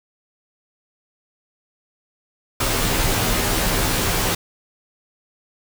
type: noise with comb filter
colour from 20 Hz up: pink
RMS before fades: -20 dBFS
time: 2.6-4.35 s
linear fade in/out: 5 ms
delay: 14 ms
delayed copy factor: -0.95
effects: none